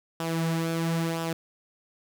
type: tone with flanger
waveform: sawtooth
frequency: 164.81 Hz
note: E3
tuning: in tune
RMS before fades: -28 dBFS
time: 0.2-1.33 s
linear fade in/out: 2 ms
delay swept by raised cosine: 0.46 to 5.06 ms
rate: 0.99 Hz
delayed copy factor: -0.55
effects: none